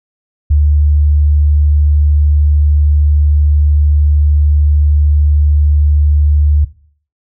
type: tone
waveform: sine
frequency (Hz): 73.9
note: D2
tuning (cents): +11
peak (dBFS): -6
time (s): 0.5-6.65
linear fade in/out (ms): 10
effects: noise-tail reverb RT60 0.5 s tail -17 dB re dry